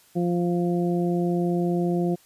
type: harmonic tone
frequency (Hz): 174.61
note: F3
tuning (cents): 0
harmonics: 1 / 2 / 3 / 4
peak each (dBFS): -23 / -25 / -34 / -33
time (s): 0.15-2.16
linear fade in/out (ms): 20
effects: white hiss -57 dBFS RMS until 2.25 s + resampled to 32000 Hz